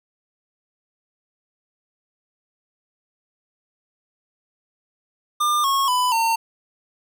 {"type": "tone with pitch steps", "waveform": "square", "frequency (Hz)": [1200, 1094.1, 997.5, 909.4], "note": ["D6", "C#6", "B5", "A#5"], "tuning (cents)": [37, -23, 17, -43], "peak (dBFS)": -18, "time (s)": [5.4, 6.36], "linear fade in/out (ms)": 10, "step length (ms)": 240, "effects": []}